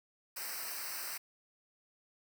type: noise with comb filter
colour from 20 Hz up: white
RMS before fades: -41 dBFS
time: 0.36-1.18 s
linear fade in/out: 10 ms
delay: 0.29 ms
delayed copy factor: -1
effects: none